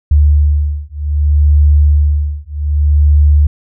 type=beating tone pair; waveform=sine; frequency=73.42 / 74.06 Hz; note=D2 / D2; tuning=0 / +15 cents; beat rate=0.64 Hz; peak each=-10 dBFS; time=0.11-3.47 s; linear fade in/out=5 ms; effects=none